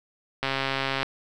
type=click train; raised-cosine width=0.3 ms; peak=-10 dBFS; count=82; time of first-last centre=0.43-1.03 s; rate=135 Hz; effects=none